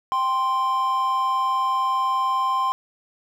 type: tone pair together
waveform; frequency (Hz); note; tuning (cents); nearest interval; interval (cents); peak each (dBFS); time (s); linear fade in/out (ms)
triangle; 784 / 1045.1; G5 / C6; 0 / -2; perfect fourth; 498; -26 / -18; 0.12-2.72; 0
effects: none